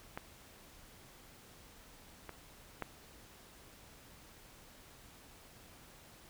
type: clicks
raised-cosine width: 0.5 ms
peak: -25 / -29 / -22 dBFS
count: 3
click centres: 0.175 / 2.293 / 2.823 s
effects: pink hiss -58 dBFS RMS until 6.29 s